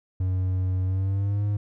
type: tone with pitch glide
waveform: triangle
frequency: 92.8 to 102.97 Hz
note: F#2 to G#2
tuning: +6 to -14 cents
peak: -20 dBFS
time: 0.2-1.57 s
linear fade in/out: 5 ms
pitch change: +180 cents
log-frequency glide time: 0.84-1.44 s
effects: none